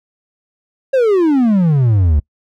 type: exponential sweep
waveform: triangle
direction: down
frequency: 552 to 69.3 Hz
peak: -7 dBFS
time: 0.93-2.2 s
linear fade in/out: 10 ms
effects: noise-tail reverb RT60 0.1 s tail -25 dB re dry